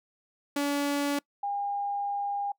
sawtooth / sine tone pair in turn, 285.6 / 807.8 Hz, D4 / G#5, -48 / -48 cents, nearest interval octave + tritone, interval 1800 cents, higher second, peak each -22 / -28 dBFS, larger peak first, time 0.56-1.19 / 1.43-2.52 s, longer second, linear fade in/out 5 ms, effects noise-tail reverb RT60 0.1 s tail -24 dB re dry

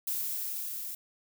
violet noise with level ramp, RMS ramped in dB -32 to -39 dBFS, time 0.07-0.95 s, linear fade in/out 5 ms, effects none

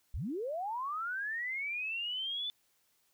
sine linear sweep, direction up, 38.96 to 3520 Hz, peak -34 dBFS, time 0.14-2.5 s, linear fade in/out 0 ms, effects white hiss -73 dBFS RMS until 3.13 s

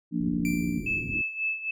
sine chord, Bb major, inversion second, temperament just, 174.81 / 233.1 / 291.4 Hz, F3 / Bb3 / D4, +2 / 0 / -13 cents, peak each -29 dBFS, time 0.11-0.82 s, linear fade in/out 50 ms
white low-pass noise, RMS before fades -36 dBFS, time 0.2-1.22 s, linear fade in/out 10 ms, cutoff 350 Hz, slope 48 dB/octave
45% pulse tone with exponential decay, 2349 Hz, D7, in tune, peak -31 dBFS, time 0.45-1.42 s, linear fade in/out 1 ms, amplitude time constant 210 ms
sine tone with tremolo, 2617 Hz, E7, 13 cents flat, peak -24 dBFS, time 0.86-1.71 s, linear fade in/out 5 ms, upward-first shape sine, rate 3.7 Hz, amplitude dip 75%
effects none

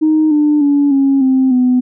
sine tone with pitch steps, 311.1 / 298.1 / 285.6 / 273.7 / 262.2 / 251.2 Hz, D#4 / D4 / D4 / C#4 / C4 / B3, 0 / +26 / -48 / -22 / +4 / +30 cents, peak -7 dBFS, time 0.01-1.81 s, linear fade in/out 20 ms, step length 300 ms, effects tanh soft clip ceiling -4 dBFS

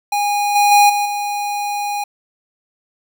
square tone with level steps, 820 Hz, G#5, 22 cents flat, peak -16 / -11 / -8 / -16 / -20 dBFS, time 0.12-2.04 s, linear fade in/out 5 ms, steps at 0.55 / 0.71 / 0.89 / 1.05 s, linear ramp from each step 10 ms, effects 8-bit

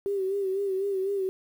sine tone with vibrato, 389.7 Hz, G4, 10 cents flat, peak -25 dBFS, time 0.06-1.29 s, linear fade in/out 0 ms, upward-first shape sine, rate 4 Hz, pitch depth 61 cents each way, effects 9-bit

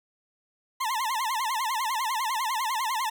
40% pulse tone with vibrato, 963 Hz, B5, 44 cents flat, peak -25 dBFS, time 0.8-3.1 s, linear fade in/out 10 ms, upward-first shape sine, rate 10 Hz, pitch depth 200 cents each way, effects none

